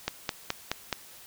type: click train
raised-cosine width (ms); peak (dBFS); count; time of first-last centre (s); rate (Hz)
0.2; -10; 5; 0.08-0.927; 4.72
effects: white hiss -50 dBFS RMS until 1.26 s